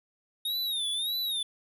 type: tone with vibrato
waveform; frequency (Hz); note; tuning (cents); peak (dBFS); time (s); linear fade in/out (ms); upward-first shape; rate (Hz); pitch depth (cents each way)
square; 3700; A#7; -14; -29; 0.45-1.43; 5; sine; 1.7; 130
effects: none